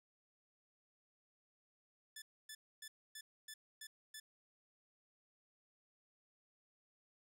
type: tone bursts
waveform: 10% pulse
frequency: 1743 Hz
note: A6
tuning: 17 cents flat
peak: -40 dBFS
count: 7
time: 2.16-4.2 s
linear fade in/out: 5 ms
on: 60 ms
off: 270 ms
effects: none